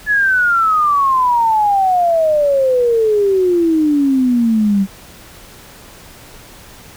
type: exponential sweep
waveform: sine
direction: down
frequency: 1723 to 191 Hz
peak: -10 dBFS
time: 0.06-4.87 s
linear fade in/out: 50 ms
effects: pink hiss -39 dBFS RMS until 6.96 s